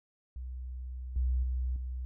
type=tone with level steps; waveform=sine; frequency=63 Hz; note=B1; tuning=35 cents sharp; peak=-37 / -26 / -29 / -34 dBFS; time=0.36-2.05 s; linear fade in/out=0 ms; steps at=1.16 / 1.43 / 1.76 s; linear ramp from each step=2 ms; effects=none